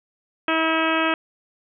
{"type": "harmonic tone", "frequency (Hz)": 322.2, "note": "E4", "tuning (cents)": -39, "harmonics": [1, 2, 3, 4, 5, 6, 7, 8, 9, 10], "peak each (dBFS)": [-24, -26, -28, -25, -27, -32, -32, -27, -34, -33], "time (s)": [0.48, 1.14], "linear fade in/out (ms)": 2, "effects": []}